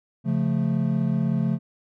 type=chord; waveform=triangle; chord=Db augmented; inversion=none; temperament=equal; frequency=138.59 / 174.61 / 220 Hz; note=Db3 / F3 / A3; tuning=0 / 0 / 0 cents; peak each=-23 dBFS; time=0.24-1.59 s; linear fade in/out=50 ms; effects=none